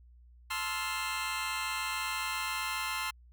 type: chord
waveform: 20% pulse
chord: F major seventh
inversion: first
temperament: just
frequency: 873.1 / 1047.7 / 1309.6 / 1396.9 Hz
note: A5 / C6 / E6 / F6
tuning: -14 / +2 / -12 / 0 cents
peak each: -36 / -31 / -35 / -35 dBFS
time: 0.5-3.11 s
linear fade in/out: 10 ms
effects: added 60 Hz sine -54 dBFS peak until 3.32 s